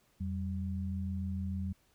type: tone pair together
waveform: sine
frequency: 85.7 / 192.39 Hz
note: F2 / G3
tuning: -32 / -32 cents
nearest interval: octave + major second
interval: 1400 cents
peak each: -35 / -37 dBFS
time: 0.2-1.73 s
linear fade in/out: 10 ms
effects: pink hiss -70 dBFS RMS until 1.94 s